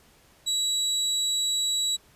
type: tone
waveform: 30% pulse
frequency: 3900 Hz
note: B7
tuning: 23 cents flat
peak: -21 dBFS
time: 0.46-1.97 s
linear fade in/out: 20 ms
effects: pink hiss -58 dBFS RMS until 2.15 s + resampled to 32000 Hz